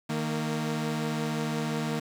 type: tone pair together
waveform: sawtooth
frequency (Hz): 155.56 / 230.5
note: D#3 / A#3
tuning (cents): 0 / -19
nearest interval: perfect fifth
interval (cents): 681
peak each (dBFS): -27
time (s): 0.09-2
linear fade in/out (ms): 10
effects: low-pass 9000 Hz 12 dB/octave + 8-bit